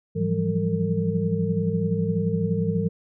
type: tone cluster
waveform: sine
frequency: 105.6 / 167.5 / 179.3 / 196.2 / 453 Hz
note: G#2 / E3 / F3 / G3 / A#4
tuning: +29 / +28 / +46 / +2 / -50 cents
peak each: -29 / -25 / -28 / -29 / -28 dBFS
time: 0.15-2.89 s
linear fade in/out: 20 ms
effects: none